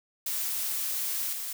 blue noise with level steps, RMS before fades -31 / -35 dBFS, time 0.26-1.53 s, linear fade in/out 5 ms, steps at 1.33 s, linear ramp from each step 2 ms, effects none

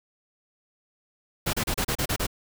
pink noise bursts, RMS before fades -26 dBFS, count 8, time 1.46-2.268 s, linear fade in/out 10 ms, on 73 ms, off 32 ms, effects none

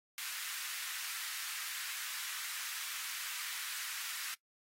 pink high-pass noise, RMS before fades -42 dBFS, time 0.18-4.34 s, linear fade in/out 0 ms, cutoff 1400 Hz, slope 24 dB/octave, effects noise-tail reverb RT60 0.1 s tail -20 dB re dry + AAC 48 kbps

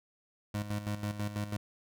25% pulse tone with tremolo, 103.83 Hz, G#2, in tune, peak -28 dBFS, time 0.54-1.57 s, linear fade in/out 5 ms, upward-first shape square, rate 6.1 Hz, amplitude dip 65%, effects none

